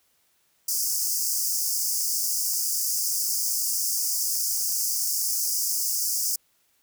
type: high-pass noise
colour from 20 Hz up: pink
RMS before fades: -26 dBFS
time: 0.68-6.36 s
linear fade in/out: 5 ms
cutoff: 4900 Hz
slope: 96 dB/octave
effects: white hiss -67 dBFS RMS until 6.82 s